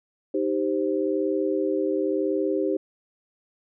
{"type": "chord", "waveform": "sine", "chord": "C minor", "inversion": "first", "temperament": "equal", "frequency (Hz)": [311.1, 392, 523.3], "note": ["Eb4", "G4", "C5"], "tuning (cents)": [0, 0, 0], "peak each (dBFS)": [-26, -25, -28], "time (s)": [0.34, 2.77], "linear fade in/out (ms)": 5, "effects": []}